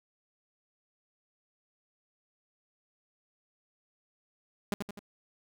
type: tone with echo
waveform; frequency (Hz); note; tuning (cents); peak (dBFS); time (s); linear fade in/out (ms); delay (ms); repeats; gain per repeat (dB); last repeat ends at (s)
sawtooth; 203.5; G#3; -35; -24; 4.72-4.74; 0; 84; 3; -5; 4.992
effects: none